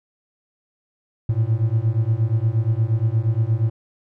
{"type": "beating tone pair", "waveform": "triangle", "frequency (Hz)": [107.8, 116.3], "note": ["A2", "A#2"], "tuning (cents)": [-35, -4], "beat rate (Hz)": 8.5, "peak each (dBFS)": -18, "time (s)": [1.29, 3.7], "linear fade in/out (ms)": 5, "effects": []}